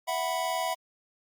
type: chord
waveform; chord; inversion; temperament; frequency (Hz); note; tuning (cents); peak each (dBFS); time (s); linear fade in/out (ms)
square; E suspended second; none; equal; 659.3 / 740 / 987.8; E5 / F#5 / B5; 0 / 0 / 0; -33; 0.07-0.75; 20
effects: Opus 48 kbps